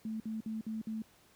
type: tone bursts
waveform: sine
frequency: 220 Hz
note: A3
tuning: in tune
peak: -35 dBFS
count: 5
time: 0.05-1.02 s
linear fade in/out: 2 ms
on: 150 ms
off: 55 ms
effects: pink hiss -64 dBFS RMS until 1.35 s + high-pass 60 Hz 12 dB/octave